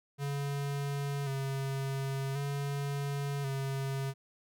square tone with vibrato, 138.59 Hz, C#3, in tune, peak -33 dBFS, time 0.18-4.14 s, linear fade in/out 50 ms, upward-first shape square, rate 0.46 Hz, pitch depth 34 cents each way, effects none

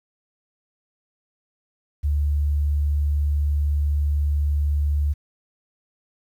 sine tone, 73 Hz, D2, 10 cents flat, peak -18 dBFS, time 2.03-5.14 s, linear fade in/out 20 ms, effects 9-bit

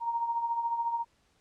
sine tone with tremolo, 932.3 Hz, A#5, in tune, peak -25 dBFS, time 0-1.05 s, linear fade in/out 50 ms, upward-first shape triangle, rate 14 Hz, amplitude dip 65%, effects pink hiss -69 dBFS RMS until 1.4 s + low-pass 8000 Hz 12 dB/octave

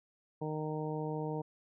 harmonic tone, 154.2 Hz, D#3, 15 cents flat, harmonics 1 / 2 / 3 / 4 / 5 / 6, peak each -38 / -41 / -39 / -46 / -46 / -45 dBFS, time 0.41-1.42 s, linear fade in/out 10 ms, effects none

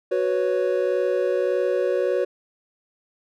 triangle chord, F# suspended fourth, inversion none, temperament just, 370 / 493.3 / 555 Hz, F#4 / B4 / C#5, 0 / -2 / +2 cents, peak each -22 dBFS, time 0.11-2.25 s, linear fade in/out 10 ms, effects none

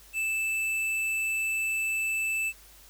sine tone with tanh clipping, 2637 Hz, E7, in tune, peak -28 dBFS, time 0.13-2.53 s, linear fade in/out 50 ms, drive 12 dB, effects added 50 Hz sine -56 dBFS peak until 2.89 s + white hiss -54 dBFS RMS until 2.89 s

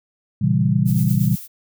sine chord, A# diminished seventh, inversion none, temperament equal with one note detuned, 116.54 / 136.21 / 164.81 / 196 Hz, A#2 / C#3 / E3 / G3, 0 / -30 / 0 / 0 cents, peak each -20 dBFS, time 0.41-1.36 s, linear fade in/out 10 ms
violet noise with tremolo, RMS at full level -31 dBFS, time 0.85-1.48 s, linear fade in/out 50 ms, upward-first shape sine, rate 8.4 Hz, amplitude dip 50%
effects none

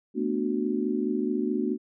sine chord, B minor seventh, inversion third, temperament just, 222.2 / 246.9 / 296.3 / 370.4 Hz, A3 / B3 / D4 / F#4, +17 / 0 / +15 / +2 cents, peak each -30 dBFS, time 0.14-1.78 s, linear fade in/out 50 ms, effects none

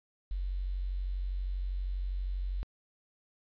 sine tone with quantisation, 46.25 Hz, F#1, in tune, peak -31 dBFS, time 0.31-2.63 s, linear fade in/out 0 ms, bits 10, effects resampled to 11025 Hz

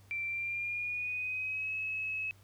sine tone with pitch glide, 2349 to 2576 Hz, D7 to E7, 0 to -41 cents, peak -33 dBFS, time 0.11-2.31 s, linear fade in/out 0 ms, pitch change +159 cents, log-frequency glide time 0.26-1.74 s, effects added 98 Hz sine -57 dBFS peak until 2.43 s + pink hiss -65 dBFS RMS until 2.43 s

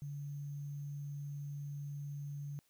sine tone with sample-and-hold, 143.5 Hz, D3, 40 cents flat, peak -40 dBFS, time 0.02-2.59 s, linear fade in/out 0 ms, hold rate 6300 Hz, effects white hiss -74 dBFS RMS until 2.69 s

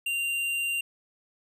triangle tone with hard clipping, 2778 Hz, F7, 10 cents flat, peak -28 dBFS, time 0.06-0.81 s, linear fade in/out 5 ms, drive 13 dB, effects none

